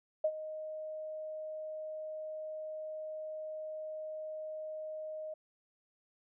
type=tone with ADSR envelope; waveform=sine; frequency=622.3 Hz; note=D#5; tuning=in tune; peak=-25 dBFS; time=0.24-5.34 s; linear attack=6 ms; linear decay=62 ms; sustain=-14 dB; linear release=6 ms; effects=none